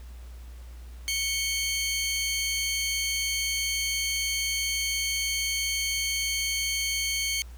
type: tone pair together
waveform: 20% pulse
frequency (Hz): 2217 / 3134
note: C#7 / G7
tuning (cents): 0 / -1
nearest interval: tritone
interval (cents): 599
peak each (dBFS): -23 / -25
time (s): 1.08-7.42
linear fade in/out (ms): 0
effects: added 60 Hz sine -40 dBFS peak until 7.57 s + pink hiss -56 dBFS RMS until 7.57 s